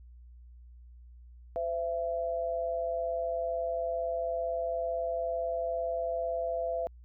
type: tone pair together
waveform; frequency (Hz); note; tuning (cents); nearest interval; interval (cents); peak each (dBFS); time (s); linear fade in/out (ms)
sine; 513.2 / 671; C5 / E5; -34 / +31; perfect fourth; 465; -34 / -31; 1.56-6.87; 0
effects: added 60 Hz sine -49 dBFS peak until 7.04 s